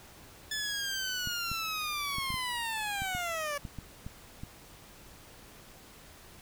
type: linear sweep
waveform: 15% pulse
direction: down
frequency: 1739 to 566 Hz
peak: -26 dBFS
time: 0.51-3.58 s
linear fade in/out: 5 ms
type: clicks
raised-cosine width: 5 ms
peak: -27 dBFS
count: 11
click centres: 1.273 / 1.516 / 2.184 / 2.304 / 2.342 / 3.02 / 3.15 / 3.652 / 3.787 / 4.065 / 4.435 s
effects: pink hiss -53 dBFS RMS until 6.41 s